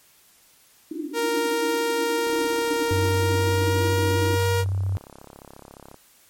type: band-pass noise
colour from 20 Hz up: pink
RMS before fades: -31 dBFS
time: 0.91-4.36 s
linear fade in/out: 5 ms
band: 290 to 340 Hz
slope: 96 dB/octave
type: tone with pitch glide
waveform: sawtooth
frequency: 466.2 to 473 Hz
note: A#4 to A#4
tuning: 0 to +25 cents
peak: -18 dBFS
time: 1.13-4.65 s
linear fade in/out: 50 ms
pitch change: +25 cents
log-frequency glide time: 3.1-3.84 s
type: click train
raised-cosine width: 1 ms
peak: -28 dBFS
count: 127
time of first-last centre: 2.27-5.943 s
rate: 34.3 Hz
type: tone with vibrato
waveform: sine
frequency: 96 Hz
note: G2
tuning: 36 cents flat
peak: -21 dBFS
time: 2.91-4.97 s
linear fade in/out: 0 ms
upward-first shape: triangle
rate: 15 Hz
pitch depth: 18 cents each way
effects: white hiss -56 dBFS RMS until 6.29 s + MP3 64 kbps